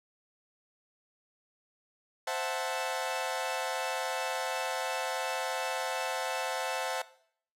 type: chord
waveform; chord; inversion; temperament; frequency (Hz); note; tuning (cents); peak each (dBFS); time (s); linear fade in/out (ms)
sawtooth; F# half-diminished seventh; second; equal; 523.3 / 659.3 / 740 / 880; C5 / E5 / F#5 / A5; 0 / 0 / 0 / 0; -33; 2.27-7.02; 5
effects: noise-tail reverb RT60 0.6 s tail -18 dB re dry + low-pass 12000 Hz 12 dB/octave